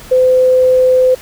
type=tone; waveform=sine; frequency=511 Hz; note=C5; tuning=41 cents flat; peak=-6 dBFS; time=0.11-1.15 s; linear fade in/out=10 ms; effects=pink hiss -35 dBFS RMS until 1.21 s